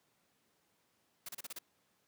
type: noise bursts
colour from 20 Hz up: white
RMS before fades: -44 dBFS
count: 6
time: 1.26-1.588 s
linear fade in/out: 5 ms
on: 28 ms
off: 32 ms
effects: pink hiss -75 dBFS RMS until 2.07 s + high-pass 150 Hz 12 dB/octave